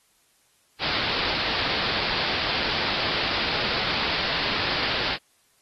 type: low-pass noise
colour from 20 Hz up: white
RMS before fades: -27 dBFS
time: 0.79-5.18 s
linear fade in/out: 50 ms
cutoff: 4900 Hz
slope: 96 dB/octave
effects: white hiss -64 dBFS RMS until 5.61 s + AAC 32 kbps

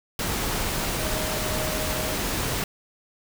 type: tone in noise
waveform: sine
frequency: 622.3 Hz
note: D#5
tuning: in tune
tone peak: -33 dBFS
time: 0.99-2.15 s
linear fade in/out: 2 ms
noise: pink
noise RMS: -27 dBFS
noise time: 0.19-2.64 s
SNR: -9 dB
effects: none

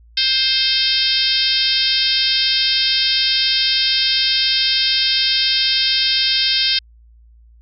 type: harmonic tone with a mistuned harmonic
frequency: 527 Hz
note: C5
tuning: 12 cents sharp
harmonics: 3 / 4 / 5 / 6 / 7 / 8 / 9 / 10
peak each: -29 / -28 / -25 / -21 / -20 / -23 / -20 / -22 dBFS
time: 0.17-6.79 s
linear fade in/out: 5 ms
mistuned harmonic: 5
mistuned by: -17 cents
effects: added 57 Hz sine -44 dBFS peak until 7.61 s

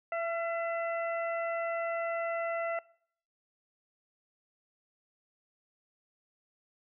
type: harmonic tone with a mistuned harmonic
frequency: 670 Hz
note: E5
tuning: 28 cents sharp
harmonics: 1 / 2 / 3 / 4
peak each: -32 / -38 / -40 / -47 dBFS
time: 0.12-2.79 s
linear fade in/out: 2 ms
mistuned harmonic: 2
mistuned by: +26 cents
effects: noise-tail reverb RT60 0.6 s tail -23 dB re dry

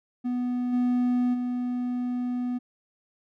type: tone with level steps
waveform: triangle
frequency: 246.9 Hz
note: B3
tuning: in tune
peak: -23 / -19 / -24 dBFS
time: 0.24-2.59 s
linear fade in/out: 20 ms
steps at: 0.72 / 1.33 s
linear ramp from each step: 20 ms
effects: none

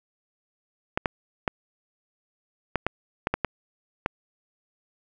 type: clicks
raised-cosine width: 0.5 ms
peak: -8 dBFS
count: 9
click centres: 0.975 / 1.058 / 1.478 / 2.757 / 2.866 / 3.271 / 3.34 / 3.447 / 4.061 s
effects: none

